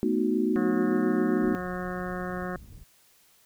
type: chord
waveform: sine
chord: B dominant seventh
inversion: third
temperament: equal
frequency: 220 / 246.9 / 311.1 / 370 Hz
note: A3 / B3 / D#4 / F#4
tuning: 0 / 0 / 0 / 0 cents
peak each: -28 dBFS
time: 0.03-1.55 s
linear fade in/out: 0 ms
type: harmonic tone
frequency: 181.2 Hz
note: F#3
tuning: 36 cents flat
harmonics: 1 / 2 / 3 / 4 / 6 / 7 / 8 / 9 / 10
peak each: -34 / -37 / -39 / -40 / -42 / -42 / -43 / -44 / -44 dBFS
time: 0.56-2.56 s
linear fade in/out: 0 ms
type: low-pass noise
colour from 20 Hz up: pink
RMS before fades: -46 dBFS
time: 1.41-2.84 s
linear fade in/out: 10 ms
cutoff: 150 Hz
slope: 12 dB/octave
effects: white hiss -61 dBFS RMS until 3.45 s